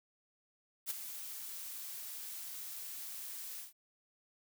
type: noise with ADSR envelope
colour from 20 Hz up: blue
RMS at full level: -35 dBFS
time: 0.86-3.73 s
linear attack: 44 ms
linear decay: 14 ms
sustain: -10 dB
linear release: 140 ms
effects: none